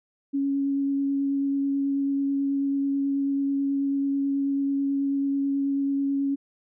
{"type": "tone with vibrato", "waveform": "sine", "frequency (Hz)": 277.4, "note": "C#4", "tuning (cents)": 1, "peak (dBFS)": -22, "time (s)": [0.33, 6.36], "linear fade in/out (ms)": 20, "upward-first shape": "sine", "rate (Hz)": 9.2, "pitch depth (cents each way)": 9, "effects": []}